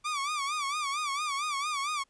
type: tone with vibrato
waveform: sawtooth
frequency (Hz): 1164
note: D6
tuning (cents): -16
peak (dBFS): -26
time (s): 0.04-2.04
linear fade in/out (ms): 20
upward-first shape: sine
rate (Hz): 4.4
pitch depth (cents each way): 110
effects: pink hiss -71 dBFS RMS until 2.09 s + resampled to 22050 Hz